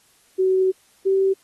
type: tone pair in turn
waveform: sine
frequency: 376.2 / 385.9 Hz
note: F#4 / G4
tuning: +29 / -27 cents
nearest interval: unison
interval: 44 cents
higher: second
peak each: -15 dBFS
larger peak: neither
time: 0.38-0.72 / 1.05-1.34 s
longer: first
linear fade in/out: 20 ms
effects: white hiss -58 dBFS RMS until 1.43 s + AAC 32 kbps